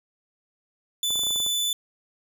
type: tone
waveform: sawtooth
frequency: 3494 Hz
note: A7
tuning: 13 cents flat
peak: -20 dBFS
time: 1.03-1.73 s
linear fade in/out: 2 ms
type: clicks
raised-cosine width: 1 ms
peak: -26 dBFS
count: 9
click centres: 1.106 / 1.157 / 1.193 / 1.235 / 1.268 / 1.307 / 1.36 / 1.402 / 1.464 s
effects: none